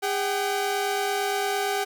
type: tone pair together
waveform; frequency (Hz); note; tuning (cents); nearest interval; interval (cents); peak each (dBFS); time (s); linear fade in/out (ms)
sawtooth; 405.6 / 762.4; G#4 / G5; -41 / -48; major seventh; 1093; -23; 0.02-1.85; 20
effects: none